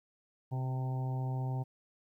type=harmonic tone with a mistuned harmonic; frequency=129.6 Hz; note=C3; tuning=16 cents flat; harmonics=1 / 2 / 3 / 4 / 5 / 6 / 7; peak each=-32 / -47 / -49 / -53 / -51 / -47 / -49 dBFS; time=0.51-1.64 s; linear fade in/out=20 ms; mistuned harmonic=2; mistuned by=+47 cents; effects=12-bit